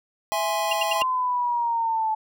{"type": "chord", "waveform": "square", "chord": "E augmented", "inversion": "none", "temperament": "equal", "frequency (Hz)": [659.3, 830.6, 1046.5], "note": ["E5", "G#5", "B#5"], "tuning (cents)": [0, 0, 0], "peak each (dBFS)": [-28, -27, -29], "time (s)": [0.32, 1.02], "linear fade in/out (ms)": 0}
{"type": "tone bursts", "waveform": "sine", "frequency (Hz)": 2794, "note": "F7", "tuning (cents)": 0, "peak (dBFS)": -20, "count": 4, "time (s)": [0.71, 1.03], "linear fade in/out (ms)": 5, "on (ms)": 20, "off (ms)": 80}
{"type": "linear sweep", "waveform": "sine", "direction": "down", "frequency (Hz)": [1044, 867], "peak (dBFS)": -21, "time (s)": [0.95, 2.15], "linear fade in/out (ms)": 10}
{"effects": []}